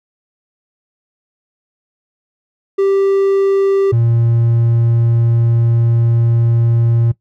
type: tone pair in turn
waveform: triangle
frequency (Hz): 392 / 116.54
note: G4 / A#2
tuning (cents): 0 / 0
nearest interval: octave + major sixth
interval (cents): 2100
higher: first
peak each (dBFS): -8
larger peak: neither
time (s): 2.78-3.92 / 3.92-7.12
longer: second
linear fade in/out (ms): 10
effects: noise-tail reverb RT60 0.1 s tail -17 dB re dry